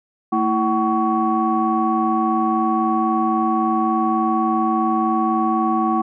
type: tone cluster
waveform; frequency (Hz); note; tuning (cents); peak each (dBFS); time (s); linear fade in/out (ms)
sine; 224.4 / 328 / 756 / 1120; A3 / E4 / F#5 / C#6; +34 / -9 / +37 / +18; -21; 0.32-6.02; 10
effects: tanh soft clip ceiling -6 dBFS